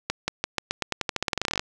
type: accelerating click train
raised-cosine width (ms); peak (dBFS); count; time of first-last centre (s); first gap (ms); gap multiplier
0.2; -7; 22; 0.1-1.595; 180; 0.89
effects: none